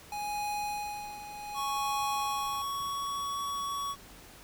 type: tone with tremolo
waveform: square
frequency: 830.6 Hz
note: G#5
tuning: in tune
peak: -32 dBFS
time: 0.12-2.62 s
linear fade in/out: 2 ms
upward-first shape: sine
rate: 0.66 Hz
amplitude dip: 70%
type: tone with pitch glide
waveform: square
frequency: 1108.7 to 1124.2 Hz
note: C#6 to C#6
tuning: 0 to +24 cents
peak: -33 dBFS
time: 1.54-3.96 s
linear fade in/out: 50 ms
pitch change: +24 cents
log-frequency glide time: 2.23-3.26 s
effects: pink hiss -52 dBFS RMS until 4.43 s